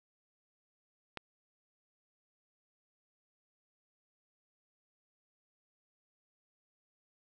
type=click; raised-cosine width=0.3 ms; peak=-23 dBFS; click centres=1.173 s; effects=none